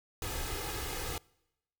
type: noise with comb filter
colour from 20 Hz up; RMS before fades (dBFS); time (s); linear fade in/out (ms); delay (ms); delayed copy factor
pink; -37; 0.22-1.18; 2; 2.4; +0.7
effects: noise-tail reverb RT60 0.9 s tail -25 dB re dry